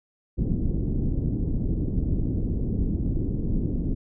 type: low-pass noise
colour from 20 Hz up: pink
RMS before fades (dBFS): -25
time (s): 0.37-3.95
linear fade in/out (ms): 20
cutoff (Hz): 320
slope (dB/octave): 24
effects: none